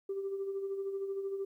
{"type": "tone with tremolo", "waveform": "sine", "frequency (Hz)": 392, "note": "G4", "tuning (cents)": 0, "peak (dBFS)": -31, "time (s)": [0.09, 1.45], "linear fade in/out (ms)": 5, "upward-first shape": "sine", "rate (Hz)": 13, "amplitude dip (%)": 50, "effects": ["tanh soft clip ceiling -29 dBFS", "12-bit"]}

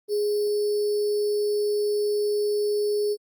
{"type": "tone with sample-and-hold", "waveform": "sine", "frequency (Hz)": 415.3, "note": "G#4", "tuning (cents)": 0, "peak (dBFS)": -21, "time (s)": [0.08, 3.17], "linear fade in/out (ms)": 50, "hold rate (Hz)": 4900, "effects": ["Opus 24 kbps"]}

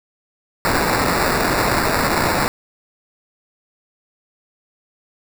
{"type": "noise with sample-and-hold", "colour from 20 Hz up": "violet", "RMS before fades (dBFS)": -18, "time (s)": [0.65, 2.48], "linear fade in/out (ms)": 0, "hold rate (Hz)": 3150, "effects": []}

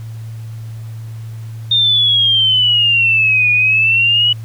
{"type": "exponential two-way sweep", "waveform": "sine", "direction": "down then up", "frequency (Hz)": [3660, 2444, 2949], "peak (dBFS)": -9, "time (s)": [1.71, 4.33], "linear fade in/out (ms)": 5, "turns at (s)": 3.51, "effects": ["added 112 Hz sine -25 dBFS peak until 4.44 s", "pink hiss -46 dBFS RMS until 4.44 s"]}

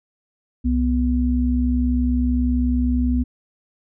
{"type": "tone pair together", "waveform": "sine", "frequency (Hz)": [65.41, 247], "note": ["C2", "B3"], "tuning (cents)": [0, 0], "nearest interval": "octave + major seventh", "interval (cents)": 2300, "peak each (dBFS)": -19, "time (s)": [0.64, 3.24], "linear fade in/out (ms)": 20, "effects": []}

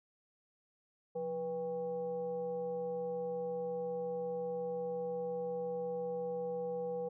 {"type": "tone with frequency modulation", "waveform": "sine", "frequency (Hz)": 489.3, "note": "B4", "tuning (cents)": -16, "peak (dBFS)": -35, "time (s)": [1.15, 7.09], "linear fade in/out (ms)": 10, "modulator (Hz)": 311, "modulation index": 0.53, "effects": []}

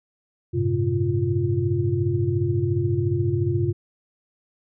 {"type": "tone cluster", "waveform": "sine", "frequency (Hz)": [96.7, 110.9, 133.7, 348.3], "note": ["G2", "A2", "C3", "F4"], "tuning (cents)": [-23, 14, 38, -5], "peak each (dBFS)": -25, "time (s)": [0.53, 3.73], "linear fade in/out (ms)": 20, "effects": []}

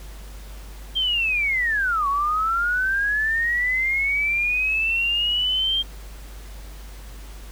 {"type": "linear two-way sweep", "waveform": "sine", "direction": "down then up", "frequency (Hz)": [3200, 1100, 3200], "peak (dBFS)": -19, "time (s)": [0.95, 5.83], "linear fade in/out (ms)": 20, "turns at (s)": 2.08, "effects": ["added 50 Hz sine -36 dBFS peak until 7.51 s", "pink hiss -46 dBFS RMS until 7.51 s"]}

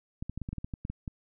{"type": "clicks", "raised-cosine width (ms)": 5, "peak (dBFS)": -23, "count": 12, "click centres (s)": [0.225, 0.296, 0.376, 0.417, 0.489, 0.53, 0.583, 0.645, 0.738, 0.851, 0.9, 1.078], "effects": []}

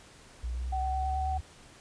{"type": "linear sweep", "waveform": "sine", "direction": "up", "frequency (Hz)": [59, 74.3], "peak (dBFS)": -31, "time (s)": [0.43, 1.41], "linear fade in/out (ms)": 10}
{"type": "tone with vibrato", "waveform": "sine", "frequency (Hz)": 756, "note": "F#5", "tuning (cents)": 37, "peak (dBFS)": -30, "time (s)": [0.72, 1.38], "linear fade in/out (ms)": 10, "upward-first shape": "square", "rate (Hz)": 9.2, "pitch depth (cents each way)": 10}
{"effects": ["pink hiss -54 dBFS RMS until 1.8 s", "resampled to 22050 Hz"]}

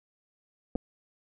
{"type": "clicks", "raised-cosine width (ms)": 2, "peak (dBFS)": -18, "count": 2, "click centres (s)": [0.754, 0.758], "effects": []}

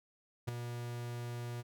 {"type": "tone with ADSR envelope", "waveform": "45% pulse", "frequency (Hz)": 120, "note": "B2", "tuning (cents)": -49, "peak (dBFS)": -31, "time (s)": [0.47, 1.63], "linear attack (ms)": 17, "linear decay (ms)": 6, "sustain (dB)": -8, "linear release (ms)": 32, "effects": []}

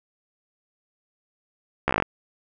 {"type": "slowing click train", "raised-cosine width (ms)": 0.5, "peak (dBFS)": -5, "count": 9, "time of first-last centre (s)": [1.88, 2.024], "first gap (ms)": 14, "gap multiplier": 1.07, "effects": []}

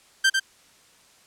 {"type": "tone with echo", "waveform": "sawtooth", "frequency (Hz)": 1568, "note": "G6", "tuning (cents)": 0, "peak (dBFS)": -12, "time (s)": [0.24, 0.3], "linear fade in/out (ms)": 10, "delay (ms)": 99, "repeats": 1, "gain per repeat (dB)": -4, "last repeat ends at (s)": 0.399, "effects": ["white hiss -56 dBFS RMS until 1.26 s", "low-pass 9000 Hz 12 dB/octave"]}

